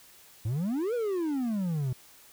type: exponential two-way sweep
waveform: triangle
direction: up then down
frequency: 101.8 to 498.8 to 122.1 Hz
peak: -25 dBFS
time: 0.45-1.93 s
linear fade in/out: 5 ms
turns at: 0.94 s
effects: white hiss -55 dBFS RMS until 2.32 s

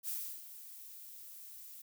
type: noise with ADSR envelope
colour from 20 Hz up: violet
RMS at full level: -38 dBFS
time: 0.03-1.82 s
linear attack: 51 ms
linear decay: 330 ms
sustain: -13 dB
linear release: 7 ms
effects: none

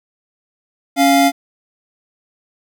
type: tone pair together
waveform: square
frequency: 277.2 / 698.5 Hz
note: C#4 / F5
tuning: 0 / 0 cents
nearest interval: octave + major third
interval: 1600 cents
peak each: -13 dBFS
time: 0.96-1.32 s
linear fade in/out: 50 ms
effects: none

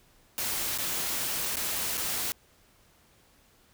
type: noise with dropouts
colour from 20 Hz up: white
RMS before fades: -31 dBFS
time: 0.38-2.32 s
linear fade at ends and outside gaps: 0 ms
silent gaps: 0.777-0.785 / 1.557-1.569 / 1.972-1.977 s
effects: pink hiss -62 dBFS RMS until 3.73 s

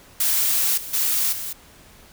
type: noise with level steps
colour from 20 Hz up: blue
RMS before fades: -20 / -34 / -21 / -30 dBFS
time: 0.2-1.53 s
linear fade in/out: 5 ms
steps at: 0.77 / 0.93 / 1.32 s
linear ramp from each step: 10 ms
effects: pink hiss -49 dBFS RMS until 2.12 s

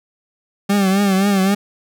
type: tone with vibrato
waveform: 40% pulse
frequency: 196 Hz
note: G3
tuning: in tune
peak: -12 dBFS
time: 0.69-1.55 s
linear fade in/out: 10 ms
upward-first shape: triangle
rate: 3.8 Hz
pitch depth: 86 cents each way
effects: none

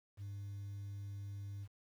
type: tone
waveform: sine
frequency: 100.2 Hz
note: G2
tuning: 38 cents sharp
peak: -40 dBFS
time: 0.17-1.68 s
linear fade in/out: 50 ms
effects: tanh soft clip ceiling -42 dBFS + 11-bit

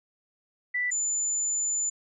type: tone pair in turn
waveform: sine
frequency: 1975.5 / 7040 Hz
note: B6 / A8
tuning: 0 / 0 cents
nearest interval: octave + minor seventh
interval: 2200 cents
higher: second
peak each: -25 dBFS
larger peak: neither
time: 0.74-0.91 / 0.91-1.9 s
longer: second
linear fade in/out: 10 ms
effects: none

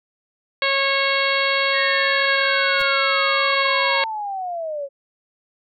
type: harmonic tone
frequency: 548 Hz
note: C#5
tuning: 20 cents flat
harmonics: 1 / 2 / 3 / 4 / 5 / 6 / 7 / 8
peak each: -24 / -25 / -25 / -22 / -28 / -28 / -28 / -29 dBFS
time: 0.62-4.04 s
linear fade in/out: 2 ms
type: linear sweep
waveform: sine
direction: down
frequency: 1900 to 542 Hz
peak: -24 dBFS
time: 1.72-4.89 s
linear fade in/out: 50 ms
type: noise with exponential growth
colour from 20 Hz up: pink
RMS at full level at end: -31 dBFS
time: 2.74-2.82 s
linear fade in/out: 5 ms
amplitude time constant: 17 ms
effects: none

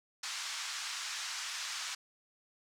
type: band-pass noise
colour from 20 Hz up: white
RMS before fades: -40 dBFS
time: 0.23-1.95 s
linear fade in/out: 5 ms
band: 980 to 6800 Hz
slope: 24 dB/octave
effects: none

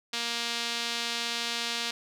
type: tone with band-pass filter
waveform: sawtooth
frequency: 234.7 Hz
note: A#3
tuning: 12 cents sharp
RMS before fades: -32 dBFS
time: 0.13-1.91 s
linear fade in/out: 5 ms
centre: 4000 Hz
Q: 1.5
effects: none

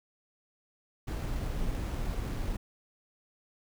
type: noise with sample-and-hold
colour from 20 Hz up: brown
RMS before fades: -33 dBFS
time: 1.07-2.57 s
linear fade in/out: 10 ms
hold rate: 8820 Hz
effects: none

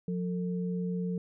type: tone pair together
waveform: sine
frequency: 178.1 / 448.8 Hz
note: F3 / A4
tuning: +34 / +34 cents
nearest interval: octave + major third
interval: 1600 cents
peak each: -30 / -38 dBFS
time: 0.08-1.18 s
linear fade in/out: 2 ms
effects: none

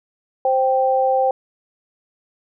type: tone pair together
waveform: sine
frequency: 524 / 783.2 Hz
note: C5 / G5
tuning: +2 / -2 cents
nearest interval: perfect fifth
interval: 696 cents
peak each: -17 dBFS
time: 0.45-1.31 s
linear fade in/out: 2 ms
effects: none

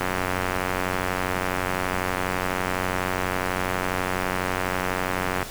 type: click train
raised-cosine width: 0.5 ms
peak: -9 dBFS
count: 500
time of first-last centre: 0.01-5.428 s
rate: 92.1 Hz
effects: pink hiss -36 dBFS RMS until 5.5 s

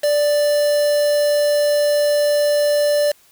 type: tone with quantisation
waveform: triangle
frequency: 587.3 Hz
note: D5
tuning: in tune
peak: -12 dBFS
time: 0.03-3.12 s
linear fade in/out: 10 ms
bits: 4
effects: white hiss -53 dBFS RMS until 3.31 s

